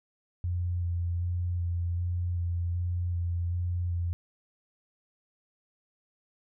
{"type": "tone with vibrato", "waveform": "sine", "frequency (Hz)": 87.31, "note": "F2", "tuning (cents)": 0, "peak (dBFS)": -27, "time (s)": [0.44, 4.13], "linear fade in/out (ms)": 0, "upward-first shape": "square", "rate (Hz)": 1.3, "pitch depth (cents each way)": 16, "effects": []}